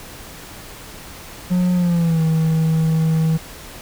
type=tone with pitch glide; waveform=triangle; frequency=180 to 160.36 Hz; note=F#3 to E3; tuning=-47 to -47 cents; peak=-12 dBFS; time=1.5-3.38 s; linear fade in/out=20 ms; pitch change=-200 cents; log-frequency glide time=1.74-2.22 s; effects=pink hiss -37 dBFS RMS until 3.81 s